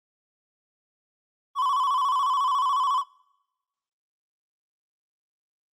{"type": "tone with vibrato", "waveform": "triangle", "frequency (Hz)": 1070, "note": "C6", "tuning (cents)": 38, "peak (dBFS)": -19, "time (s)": [1.55, 3.04], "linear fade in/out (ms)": 50, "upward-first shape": "square", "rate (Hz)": 14, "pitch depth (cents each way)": 84, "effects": ["noise-tail reverb RT60 1.0 s tail -25 dB re dry", "Opus 24 kbps"]}